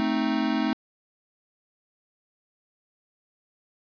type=chord; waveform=square; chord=A diminished; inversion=none; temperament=equal; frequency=220 / 261.6 / 311.1 Hz; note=A3 / C4 / Eb4; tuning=0 / 0 / 0 cents; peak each=-28 dBFS; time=0-0.73 s; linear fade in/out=0 ms; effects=resampled to 11025 Hz + 10-bit